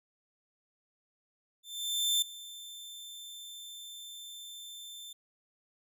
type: tone with ADSR envelope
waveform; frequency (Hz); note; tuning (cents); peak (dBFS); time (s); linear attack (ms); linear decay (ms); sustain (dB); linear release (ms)
sawtooth; 3553; A7; +16; -22; 1.63-5.13; 590; 4; -19; 6
effects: none